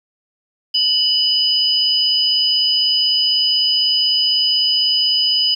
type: tone pair together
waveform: sine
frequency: 2966 / 4988 Hz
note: F#7 / D#8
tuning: +4 / +3 cents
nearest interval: major sixth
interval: 899 cents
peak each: -17 / -15 dBFS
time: 0.74-5.55 s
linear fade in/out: 10 ms
effects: 8-bit